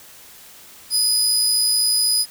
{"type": "tone", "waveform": "25% pulse", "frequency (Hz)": 4978, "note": "D#8", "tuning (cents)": 0, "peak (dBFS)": -11, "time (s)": [0.9, 2.26], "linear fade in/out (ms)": 50, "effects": ["white hiss -44 dBFS RMS until 2.3 s"]}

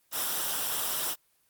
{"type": "noise with comb filter", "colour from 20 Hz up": "white", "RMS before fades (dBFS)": -30, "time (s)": [0.11, 1.16], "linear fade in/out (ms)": 50, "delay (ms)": 0.45, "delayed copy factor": -0.55, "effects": ["white hiss -69 dBFS RMS until 1.49 s", "Opus 24 kbps"]}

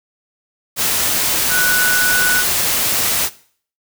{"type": "tone in noise", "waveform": "sine", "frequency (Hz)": 1480, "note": "F#6", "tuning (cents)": 0, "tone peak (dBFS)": -15, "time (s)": [1.49, 2.44], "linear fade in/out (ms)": 50, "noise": "white", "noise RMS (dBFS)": -17, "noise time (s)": [0.76, 3.3], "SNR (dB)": -1, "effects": ["noise-tail reverb RT60 0.5 s tail -18 dB re dry"]}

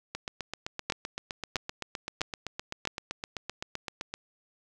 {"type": "two click trains", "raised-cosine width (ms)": 0.2, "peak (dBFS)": [-10, -17], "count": [4, 32], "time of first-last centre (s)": [[0.9, 2.874], [0.15, 4.14]], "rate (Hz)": [1.52, 7.77], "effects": []}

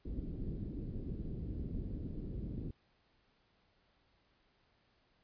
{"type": "low-pass noise", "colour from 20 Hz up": "pink", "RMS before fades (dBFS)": -41, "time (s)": [0.05, 2.71], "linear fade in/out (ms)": 5, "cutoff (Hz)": 340, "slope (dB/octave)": 24, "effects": ["pink hiss -73 dBFS RMS until 5.23 s", "resampled to 11025 Hz"]}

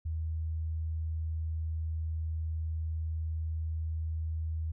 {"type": "tone", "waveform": "sine", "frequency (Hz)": 79.9, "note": "D#2", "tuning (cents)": 47, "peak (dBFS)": -31, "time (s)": [0.05, 4.72], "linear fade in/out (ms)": 10, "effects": []}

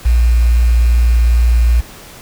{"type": "tone with quantisation", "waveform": "sine", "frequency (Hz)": 58.8, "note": "A#1", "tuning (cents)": 16, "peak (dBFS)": -7, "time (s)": [0.05, 1.81], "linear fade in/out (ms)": 10, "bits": 5, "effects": ["pink hiss -36 dBFS RMS until 2.21 s"]}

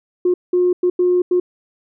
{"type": "tone bursts at uneven times", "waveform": "sine", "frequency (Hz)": 358.8, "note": "F4", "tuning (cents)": 47, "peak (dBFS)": -11, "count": 5, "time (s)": [[0.25, 0.34], [0.53, 0.73], [0.83, 0.9], [0.99, 1.22], [1.31, 1.4]], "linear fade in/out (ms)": 5, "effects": ["tanh soft clip ceiling -7 dBFS"]}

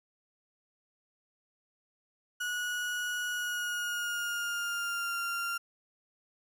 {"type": "tone with pitch glide", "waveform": "35% pulse", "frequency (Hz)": [1459, 1388.3], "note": ["F#6", "F6"], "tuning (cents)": [-25, -11], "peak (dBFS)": -30, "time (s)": [2.4, 5.58], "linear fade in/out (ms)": 10, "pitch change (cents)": -86, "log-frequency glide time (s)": [3.3, 5.17], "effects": []}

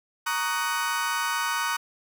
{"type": "chord", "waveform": "35% pulse", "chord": "D# minor seventh", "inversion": "second", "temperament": "just", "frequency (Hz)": [933.4, 1120.1, 1244.5, 1493.4], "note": ["A#5", "C#6", "D#6", "F#6"], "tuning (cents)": [2, 18, 0, 16], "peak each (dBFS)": [-29, -30, -30, -28], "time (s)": [0.26, 1.77], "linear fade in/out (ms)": 10, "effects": []}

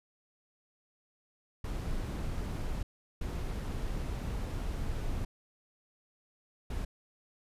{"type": "noise bursts at uneven times", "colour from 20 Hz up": "brown", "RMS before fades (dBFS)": -35, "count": 3, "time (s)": [[1.64, 2.83], [3.21, 5.25], [6.7, 6.85]], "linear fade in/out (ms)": 5, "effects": ["resampled to 32000 Hz"]}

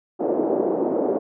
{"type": "band-pass noise", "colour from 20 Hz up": "pink", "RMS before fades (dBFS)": -22, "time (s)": [0.19, 1.19], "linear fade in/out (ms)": 20, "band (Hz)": [290, 620], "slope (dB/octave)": 24, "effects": []}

